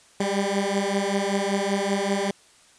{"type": "beating tone pair", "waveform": "15% pulse", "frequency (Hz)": [196, 201.2], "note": ["G3", "G3"], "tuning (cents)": [0, 45], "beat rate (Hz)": 5.2, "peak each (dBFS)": -19, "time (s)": [0.2, 2.31], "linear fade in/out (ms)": 5, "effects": ["white hiss -55 dBFS RMS until 2.78 s", "resampled to 22050 Hz"]}